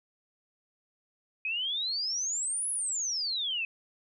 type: exponential two-way sweep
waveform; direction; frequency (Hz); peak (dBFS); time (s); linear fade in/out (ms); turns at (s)
sine; up then down; 2489 to 10670 to 2538; -29; 1.45-3.65; 2; 2.7
effects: none